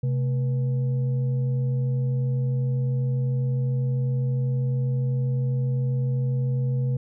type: tone with frequency modulation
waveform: sine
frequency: 130.81 Hz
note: C3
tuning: in tune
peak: -21 dBFS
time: 0.03-6.97 s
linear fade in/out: 5 ms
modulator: 354 Hz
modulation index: 0.3
effects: none